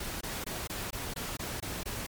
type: noise bursts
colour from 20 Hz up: pink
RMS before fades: -37 dBFS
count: 9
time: 0-2.066 s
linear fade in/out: 5 ms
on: 210 ms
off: 22 ms
effects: MP3 96 kbps